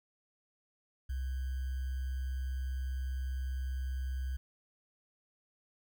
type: tone with sample-and-hold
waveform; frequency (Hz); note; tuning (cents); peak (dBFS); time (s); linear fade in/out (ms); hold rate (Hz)
sine; 65; C2; -11; -33; 1.09-4.37; 10; 1575
effects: none